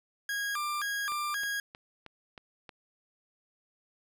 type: tone with vibrato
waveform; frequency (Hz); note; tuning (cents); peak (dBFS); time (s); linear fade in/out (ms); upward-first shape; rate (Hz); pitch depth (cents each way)
40% pulse; 1396.9; F6; 0; -30; 0.29-1.6; 2; square; 1.9; 280
type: click train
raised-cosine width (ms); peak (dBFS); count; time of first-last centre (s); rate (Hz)
0.3; -29; 6; 1.12-2.692; 3.18
effects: none